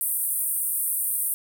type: band-pass noise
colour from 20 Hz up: pink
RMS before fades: -26 dBFS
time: 0.01-1.34 s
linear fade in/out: 0 ms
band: 8700 to 16000 Hz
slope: 96 dB/octave
effects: none

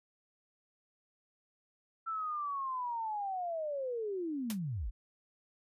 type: linear sweep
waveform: sine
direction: down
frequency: 1341 to 34.65 Hz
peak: -34 dBFS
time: 2.06-4.91 s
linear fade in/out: 20 ms
type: noise with exponential decay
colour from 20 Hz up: white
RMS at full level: -35 dBFS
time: 4.5-4.59 s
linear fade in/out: 1 ms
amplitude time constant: 18 ms
effects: resampled to 32000 Hz

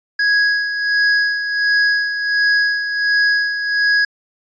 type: tone with tremolo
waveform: square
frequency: 1661.2 Hz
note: G#6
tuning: in tune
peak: -12 dBFS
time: 0.19-4.05 s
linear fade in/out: 5 ms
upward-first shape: sine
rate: 1.4 Hz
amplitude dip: 60%
effects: resampled to 16000 Hz

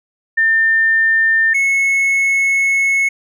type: tone pair in turn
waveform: sine / triangle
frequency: 1800 / 2191 Hz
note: A6 / C#7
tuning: +39 / -21 cents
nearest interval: minor third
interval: 340 cents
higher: second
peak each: -10 dBFS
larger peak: neither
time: 0.37-1.54 / 1.54-3.09 s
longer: second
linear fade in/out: 10 ms
effects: none

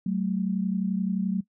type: tone pair together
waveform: sine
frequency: 188.57 / 220.1 Hz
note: F#3 / A3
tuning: +33 / +1 cents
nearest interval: minor third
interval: 268 cents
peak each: -25 / -29 dBFS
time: 0.06-1.41 s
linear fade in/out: 5 ms
effects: noise-tail reverb RT60 0.1 s tail -19 dB re dry

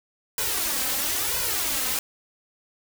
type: noise with flanger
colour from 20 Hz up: white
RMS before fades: -26 dBFS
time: 0.38-1.99 s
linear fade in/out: 2 ms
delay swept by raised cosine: 2 to 3.9 ms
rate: 1 Hz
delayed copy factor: +0.85
effects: none

